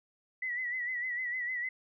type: tone with vibrato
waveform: sine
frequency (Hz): 1975.5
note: B6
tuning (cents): 0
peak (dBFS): -32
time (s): 0.42-1.69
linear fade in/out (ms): 5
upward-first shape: sine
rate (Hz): 6.6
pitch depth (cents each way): 64
effects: none